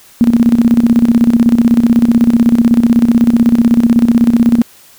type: tone with tremolo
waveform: sine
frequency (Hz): 234.4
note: A#3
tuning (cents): +10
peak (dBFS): -3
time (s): 0.21-4.62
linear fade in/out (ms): 0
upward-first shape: square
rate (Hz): 16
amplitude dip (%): 70
effects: white hiss -42 dBFS RMS until 4.98 s